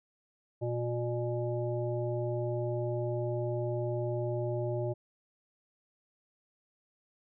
harmonic tone, 120 Hz, B2, 49 cents flat, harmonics 1 / 3 / 5 / 7, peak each -33 / -35 / -36 / -46 dBFS, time 0.61-4.94 s, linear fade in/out 20 ms, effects none

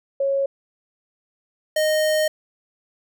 sine / square tone pair in turn, 550 / 618.6 Hz, C#5 / D#5, -14 / -10 cents, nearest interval major second, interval 204 cents, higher second, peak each -18 dBFS, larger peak neither, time 0.2-0.46 / 1.76-2.28 s, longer second, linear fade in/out 5 ms, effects none

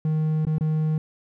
triangle tone with dropouts, 155.9 Hz, D#3, 4 cents sharp, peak -18 dBFS, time 0.05-0.98 s, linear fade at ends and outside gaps 2 ms, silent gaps 0.452-0.468 / 0.583-0.609 s, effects none

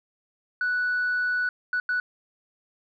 sine tone bursts at uneven times, 1480 Hz, F#6, in tune, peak -21 dBFS, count 3, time 0.61-1.49 / 1.73-1.8 / 1.89-2 s, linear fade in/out 2 ms, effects tanh soft clip ceiling -20 dBFS

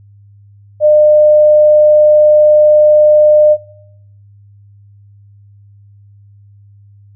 sine tone, 604 Hz, D5, 48 cents sharp, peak -4 dBFS, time 0.8-3.57 s, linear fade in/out 50 ms, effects noise-tail reverb RT60 0.7 s tail -18 dB re dry + added 101 Hz sine -39 dBFS peak until 7.15 s

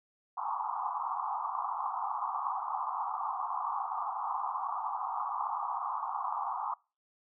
white band-pass noise, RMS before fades -35 dBFS, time 0.37-6.74 s, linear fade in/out 5 ms, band 760 to 1200 Hz, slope 96 dB/octave, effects noise-tail reverb RT60 0.3 s tail -24 dB re dry

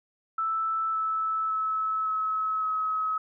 sine tone with pitch steps, 1318.5 / 1308.6 / 1298.8 / 1289.1 / 1279.5 Hz, E6 / E6 / E6 / E6 / D#6, 0 / -13 / -26 / -39 / +48 cents, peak -25 dBFS, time 0.38-3.18 s, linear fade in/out 5 ms, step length 560 ms, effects none

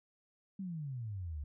sine exponential sweep, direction down, 200 to 69.1 Hz, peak -38 dBFS, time 0.59-1.44 s, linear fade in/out 5 ms, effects none

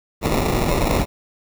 pink noise with sample-and-hold, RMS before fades -19 dBFS, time 0.21-1.06 s, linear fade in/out 50 ms, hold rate 1575 Hz, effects none

